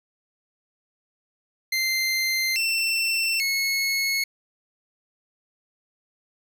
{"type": "tone with pitch steps", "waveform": "25% pulse", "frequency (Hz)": [2083, 2689, 2184], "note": ["C7", "E7", "C#7"], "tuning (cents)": [-8, 34, -26], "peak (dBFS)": -18, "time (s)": [1.72, 4.24], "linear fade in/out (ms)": 5, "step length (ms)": 840, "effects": []}